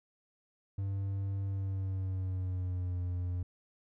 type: tone with pitch glide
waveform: triangle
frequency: 98 to 89.35 Hz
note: G2 to F2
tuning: 0 to +40 cents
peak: -30 dBFS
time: 0.78-3.43 s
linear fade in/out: 5 ms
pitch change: -160 cents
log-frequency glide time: 1.45-2.99 s
effects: none